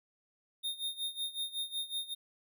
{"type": "tone with tremolo", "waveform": "square", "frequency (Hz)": 3679, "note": "A#7", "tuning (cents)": -24, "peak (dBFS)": -33, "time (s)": [0.63, 2.15], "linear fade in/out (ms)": 20, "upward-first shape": "sine", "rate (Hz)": 5.4, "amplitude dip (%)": 85, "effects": []}